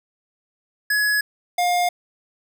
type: tone pair in turn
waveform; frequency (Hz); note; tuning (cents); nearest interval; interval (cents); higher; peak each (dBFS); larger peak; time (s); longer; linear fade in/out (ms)
square; 1687 / 709.3; G#6 / F5; +27 / +27; octave + minor third; 1500; first; -18; neither; 0.9-1.21 / 1.58-1.89; neither; 5
effects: none